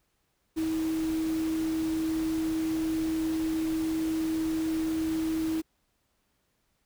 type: tone in noise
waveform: sine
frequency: 320 Hz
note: D#4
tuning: 49 cents sharp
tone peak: -26 dBFS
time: 0.56-5.62 s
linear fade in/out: 20 ms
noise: pink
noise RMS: -42 dBFS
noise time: 0.56-5.62 s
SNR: +13 dB
effects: pink hiss -74 dBFS RMS until 6.85 s